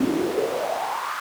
brown noise with high-pass filter sweep, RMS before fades -25 dBFS, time 0-1.2 s, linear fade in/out 5 ms, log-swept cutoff 250 to 1300 Hz, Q 5.5, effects none

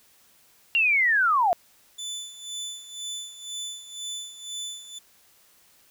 sine linear sweep, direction down, 2800 to 659.3 Hz, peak -18 dBFS, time 0.75-1.53 s, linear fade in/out 0 ms
25% pulse tone with tremolo, 3500 Hz, A7, 10 cents flat, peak -27 dBFS, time 1.98-4.99 s, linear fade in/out 10 ms, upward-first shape sine, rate 2 Hz, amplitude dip 75%
effects white hiss -59 dBFS RMS until 5.9 s

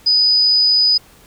sine tone, 4978 Hz, D#8, in tune, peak -10 dBFS, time 0.06-0.98 s, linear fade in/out 10 ms, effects pink hiss -47 dBFS RMS until 1.26 s

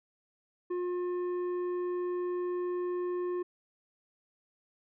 triangle tone with tanh clipping, 356.9 Hz, F4, 38 cents sharp, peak -32 dBFS, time 0.7-3.43 s, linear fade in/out 10 ms, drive 12 dB, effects none

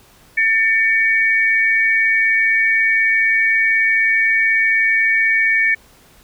sine tone pair together, 1790.6 / 2256 Hz, A6 / C#7, +30 / +30 cents, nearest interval major third, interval 400 cents, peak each -15 dBFS, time 0.37-5.75 s, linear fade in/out 10 ms, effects pink hiss -49 dBFS RMS until 6.23 s

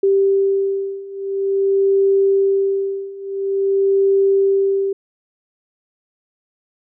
sine beating tone pair, 391.6 / 392.08 Hz, G4 / G4, -2 / 0 cents, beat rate 0.48 Hz, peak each -18 / -16 dBFS, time 0.03-4.93 s, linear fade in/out 5 ms, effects none

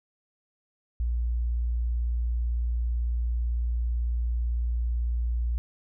sine tone, 59 Hz, A#1, 22 cents sharp, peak -24 dBFS, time 1-5.58 s, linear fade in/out 0 ms, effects none

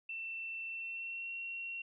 sine tone with pitch glide, 2683 to 2733 Hz, E7 to F7, +30 to -38 cents, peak -39 dBFS, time 0.09-1.82 s, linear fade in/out 5 ms, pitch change +32 cents, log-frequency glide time 0.67-1.32 s, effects none

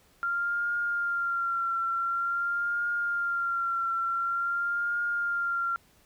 sine tone with vibrato, 1386 Hz, F6, 14 cents flat, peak -26 dBFS, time 0.23-5.76 s, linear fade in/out 0 ms, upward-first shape triangle, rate 0.47 Hz, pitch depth 39 cents each way, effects pink hiss -62 dBFS RMS until 6.05 s

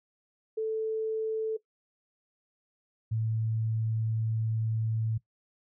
sine tone pair in turn, 440 / 111.34 Hz, A4 / A2, 0 / +21 cents, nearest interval 2 octaves, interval 2379 cents, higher first, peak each -27 dBFS, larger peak neither, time 0.57-1.57 / 3.11-5.18 s, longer second, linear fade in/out 10 ms, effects noise-tail reverb RT60 0.1 s tail -18 dB re dry

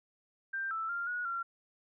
sine tone with pitch steps, 1575 / 1322 / 1393 / 1455 / 1373 Hz, G6 / E6 / F6 / F#6 / F6, +8 / +5 / -5 / -29 / -30 cents, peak -33 dBFS, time 0.53-1.43 s, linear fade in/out 10 ms, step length 180 ms, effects none

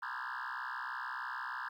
sine tone with frequency modulation, 1313 Hz, E6, 7 cents flat, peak -35 dBFS, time 0.02-1.69 s, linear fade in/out 10 ms, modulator 63.2 Hz, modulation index 6.2, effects tanh soft clip ceiling -37 dBFS + 12-bit

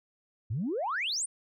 sine exponential sweep, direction up, 94.9 to 9600 Hz, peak -28 dBFS, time 0.5-1.26 s, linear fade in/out 10 ms, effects tanh soft clip ceiling -24 dBFS

